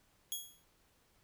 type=tone with exponential decay; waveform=10% pulse; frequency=3322 Hz; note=G#7; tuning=in tune; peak=-26 dBFS; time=0.32-0.64 s; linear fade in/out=0 ms; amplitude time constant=69 ms; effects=pink hiss -71 dBFS RMS until 1.23 s